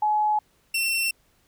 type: tone pair in turn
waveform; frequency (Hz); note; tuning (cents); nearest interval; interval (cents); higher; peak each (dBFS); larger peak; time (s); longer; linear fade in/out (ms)
sine / sawtooth; 848 / 2705; G#5 / E7; +36 / +44; octave + minor sixth; 2008; second; -19; neither; 0.02-0.39 / 0.74-1.11; neither; 5
effects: pink hiss -64 dBFS RMS until 1.47 s